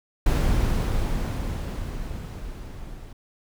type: noise with level ramp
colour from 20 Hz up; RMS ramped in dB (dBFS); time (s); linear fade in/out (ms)
brown; -19 to -40; 0.26-3.13; 5
effects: none